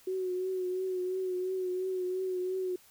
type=tone with vibrato; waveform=sine; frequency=370 Hz; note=F#4; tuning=in tune; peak=-30 dBFS; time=0.07-2.76 s; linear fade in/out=5 ms; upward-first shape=triangle; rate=2.9 Hz; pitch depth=41 cents each way; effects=white hiss -60 dBFS RMS until 2.9 s